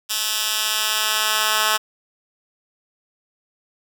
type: tone with high-pass filter sweep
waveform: 10% pulse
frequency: 215.8 Hz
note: A3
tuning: 33 cents flat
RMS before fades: -21 dBFS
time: 0.09-1.78 s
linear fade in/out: 20 ms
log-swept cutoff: 3700 to 1400 Hz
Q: 0.81
effects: none